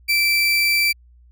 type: tone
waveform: 30% pulse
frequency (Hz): 2335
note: D7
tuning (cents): -11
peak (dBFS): -13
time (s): 0.08-0.93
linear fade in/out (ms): 20
effects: added 60 Hz sine -47 dBFS peak until 1.31 s